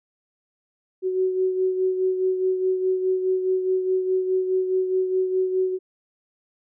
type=beating tone pair; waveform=sine; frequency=372.8 / 377.6 Hz; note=F#4 / F#4; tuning=+13 / +35 cents; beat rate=4.8 Hz; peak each=-20 / -29 dBFS; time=1.02-5.79 s; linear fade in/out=50 ms; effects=none